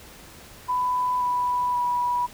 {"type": "tone with pitch steps", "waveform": "sine", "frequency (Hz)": [997, 986.7, 976.5], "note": ["B5", "B5", "B5"], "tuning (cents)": [16, -2, -20], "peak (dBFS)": -21, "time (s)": [0.68, 2.27], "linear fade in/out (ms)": 20, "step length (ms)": 530, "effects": ["pink hiss -46 dBFS RMS until 2.33 s"]}